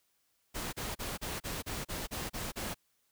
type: noise bursts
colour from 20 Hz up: pink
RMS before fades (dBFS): -38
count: 10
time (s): 0.54-2.746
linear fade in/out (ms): 20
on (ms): 190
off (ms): 34
effects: white hiss -75 dBFS RMS until 3.11 s